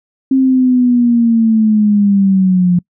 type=linear sweep; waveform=sine; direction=down; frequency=267.3 to 174.9 Hz; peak=-7 dBFS; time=0.31-2.79 s; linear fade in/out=5 ms; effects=noise-tail reverb RT60 0.1 s tail -26 dB re dry